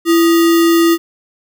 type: tone with sample-and-hold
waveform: sine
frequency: 334.8 Hz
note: E4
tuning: 27 cents sharp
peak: -7 dBFS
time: 0.05-0.98 s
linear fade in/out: 50 ms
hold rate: 1575 Hz
effects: none